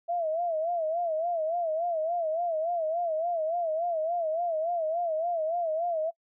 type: tone with vibrato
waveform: sine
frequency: 662 Hz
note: E5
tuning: 7 cents sharp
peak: -26 dBFS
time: 0.08-6.11 s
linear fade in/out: 20 ms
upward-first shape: sine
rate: 3.5 Hz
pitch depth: 110 cents each way
effects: noise-tail reverb RT60 0.1 s tail -25 dB re dry